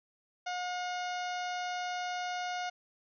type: harmonic tone with a mistuned harmonic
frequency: 720 Hz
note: F#5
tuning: 47 cents flat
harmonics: 1 / 2 / 3 / 4 / 5 / 6 / 7 / 8 / 9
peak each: -35 / -41 / -45 / -47 / -49 / -51 / -52 / -53 / -54 dBFS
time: 0.46-2.7 s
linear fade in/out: 10 ms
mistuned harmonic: 9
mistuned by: -53 cents
effects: none